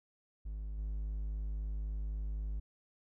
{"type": "tone with level steps", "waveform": "triangle", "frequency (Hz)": 51.91, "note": "G#1", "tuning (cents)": 0, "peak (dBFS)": [-36, -33], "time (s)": [0.45, 2.6], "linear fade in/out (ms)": 10, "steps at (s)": 0.78, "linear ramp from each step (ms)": 5, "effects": []}